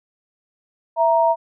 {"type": "tone pair together", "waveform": "sine", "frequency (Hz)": [662, 935.6], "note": ["E5", "A#5"], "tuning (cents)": [7, 6], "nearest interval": "tritone", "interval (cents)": 599, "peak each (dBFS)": -16, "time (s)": [0.96, 1.36], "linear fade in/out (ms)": 50, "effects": []}